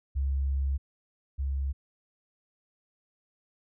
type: tone pair in turn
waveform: sine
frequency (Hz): 68.3 / 68.3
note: C#2 / C#2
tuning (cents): -25 / -25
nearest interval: unison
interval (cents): 0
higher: neither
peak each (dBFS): -25 / -27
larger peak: first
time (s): 0.15-0.78 / 1.38-1.73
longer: first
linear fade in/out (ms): 20
effects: none